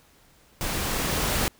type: noise with level ramp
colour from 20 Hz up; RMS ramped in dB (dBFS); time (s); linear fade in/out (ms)
pink; -29 to -24; 0.61-1.48; 0
effects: pink hiss -58 dBFS RMS until 1.59 s